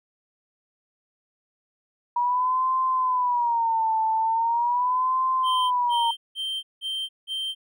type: tone with vibrato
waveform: sine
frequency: 958 Hz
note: A#5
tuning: 47 cents sharp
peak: -20 dBFS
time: 2.16-6.11 s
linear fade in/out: 5 ms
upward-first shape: sine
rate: 0.4 Hz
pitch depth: 140 cents each way
type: tone bursts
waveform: triangle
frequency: 3136 Hz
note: G7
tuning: in tune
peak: -25 dBFS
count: 5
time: 5.43-7.55 s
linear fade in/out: 50 ms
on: 280 ms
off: 180 ms
effects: none